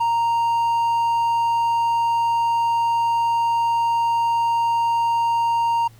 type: tone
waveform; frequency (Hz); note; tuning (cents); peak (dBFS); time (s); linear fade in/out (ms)
triangle; 930; A#5; -4; -15; 0-5.88; 10
effects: added 113 Hz sine -45 dBFS peak until 5.99 s + pink hiss -54 dBFS RMS until 5.99 s